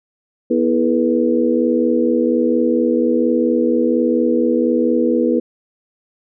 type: harmonic tone with a mistuned harmonic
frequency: 81.3 Hz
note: E2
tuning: 23 cents flat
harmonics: 3 / 4 / 5 / 6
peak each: -17 / -18 / -21 / -18 dBFS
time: 0.5-5.4 s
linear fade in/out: 10 ms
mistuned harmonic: 5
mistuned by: +71 cents
effects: none